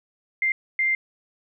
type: tone bursts at uneven times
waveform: sine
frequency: 2096 Hz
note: C7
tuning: 2 cents sharp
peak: -19 dBFS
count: 2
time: 0.42-0.52 / 0.79-0.95 s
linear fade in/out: 2 ms
effects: none